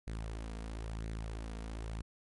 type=tone with flanger; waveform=sawtooth; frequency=55 Hz; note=A1; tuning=in tune; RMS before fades=-41 dBFS; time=0.07-2.02 s; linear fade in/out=5 ms; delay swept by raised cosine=0.46 to 4.36 ms; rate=0.99 Hz; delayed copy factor=+0.5; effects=MP3 48 kbps